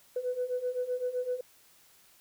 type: beating tone pair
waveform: sine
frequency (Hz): 493.9 / 501.7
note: B4 / B4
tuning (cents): 0 / +27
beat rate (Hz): 7.8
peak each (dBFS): -34 / -31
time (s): 0.16-1.41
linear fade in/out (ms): 5
effects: tanh soft clip ceiling -23 dBFS + white hiss -61 dBFS RMS until 2.2 s